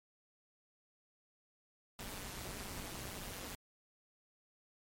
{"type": "noise with amplitude modulation", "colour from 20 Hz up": "pink", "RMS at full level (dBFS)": -42, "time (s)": [1.99, 3.55], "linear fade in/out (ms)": 2, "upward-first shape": "sine", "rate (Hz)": 192, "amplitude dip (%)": 80, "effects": ["MP3 64 kbps"]}